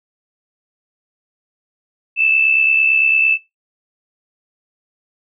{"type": "tone with amplitude modulation", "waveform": "sine", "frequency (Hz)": 2637, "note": "E7", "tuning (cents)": 0, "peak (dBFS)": -9, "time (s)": [2.16, 3.38], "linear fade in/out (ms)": 50, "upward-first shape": "sine", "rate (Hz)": 68.9, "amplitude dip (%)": 55, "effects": ["noise-tail reverb RT60 0.2 s tail -17 dB re dry"]}